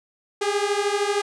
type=beating tone pair; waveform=sawtooth; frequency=401.2 / 414.2 Hz; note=G4 / G#4; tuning=+40 / -5 cents; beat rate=13 Hz; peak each=-20 dBFS; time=0.41-1.22 s; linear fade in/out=10 ms; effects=resampled to 22050 Hz